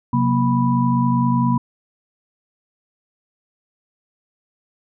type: tone cluster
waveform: sine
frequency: 131.6 / 181.8 / 236.3 / 985 Hz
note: C3 / F#3 / A#3 / B5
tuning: +10 / -30 / +24 / -5 cents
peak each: -19 / -24 / -18 / -22 dBFS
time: 0.13-1.58 s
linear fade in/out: 5 ms
effects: none